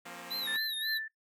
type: chord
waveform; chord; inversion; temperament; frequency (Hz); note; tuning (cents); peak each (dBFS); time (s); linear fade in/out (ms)
5% pulse; F suspended fourth; none; equal with one note detuned; 174.61 / 233.1 / 268.4; F3 / Bb3 / C4; 0 / 0 / +44; -37; 0.05-0.57; 10
type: tone with vibrato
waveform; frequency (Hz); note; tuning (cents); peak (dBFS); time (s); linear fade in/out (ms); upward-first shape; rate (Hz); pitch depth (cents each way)
square; 3900; B7; -23; -34; 0.3-0.99; 20; sine; 3.7; 100
type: tone with tremolo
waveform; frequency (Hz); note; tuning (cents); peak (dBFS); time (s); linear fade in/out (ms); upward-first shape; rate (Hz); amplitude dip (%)
sine; 1765; A6; +5; -31; 0.47-1.08; 5; triangle; 2.7; 95
effects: noise-tail reverb RT60 0.1 s tail -17 dB re dry